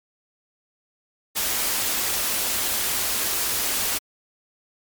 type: band-stop noise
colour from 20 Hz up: white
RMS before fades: -24 dBFS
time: 1.35-3.99 s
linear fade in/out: 20 ms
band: 120 to 180 Hz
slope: 96 dB/octave
effects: MP3 96 kbps